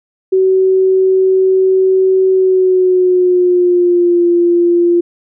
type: tone with pitch glide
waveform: sine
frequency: 377.8 to 346.4 Hz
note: F#4 to F4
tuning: +36 to -14 cents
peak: -7 dBFS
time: 0.32-5.01 s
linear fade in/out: 10 ms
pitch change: -150 cents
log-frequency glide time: 2.3-4.26 s
effects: none